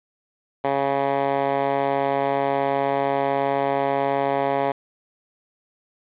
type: tone with band-pass filter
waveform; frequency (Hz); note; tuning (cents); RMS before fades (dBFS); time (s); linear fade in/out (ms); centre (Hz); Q
10% pulse; 138.59; C#3; 0; -22; 0.64-4.72; 5; 770; 1.1
effects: resampled to 8000 Hz + 7-bit